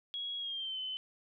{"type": "tone with pitch glide", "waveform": "sine", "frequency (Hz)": [3320, 3044], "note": ["G#7", "F#7"], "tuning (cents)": [-1, 48], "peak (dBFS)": -36, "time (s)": [0.14, 0.97], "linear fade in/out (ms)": 0, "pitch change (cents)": -151, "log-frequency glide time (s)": [0.38, 0.79], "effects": []}